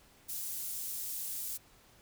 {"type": "high-pass noise", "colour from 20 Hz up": "pink", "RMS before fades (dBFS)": -39, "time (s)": [0.28, 1.58], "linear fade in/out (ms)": 20, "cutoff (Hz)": 10000, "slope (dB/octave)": 12, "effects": ["pink hiss -62 dBFS RMS until 2.01 s"]}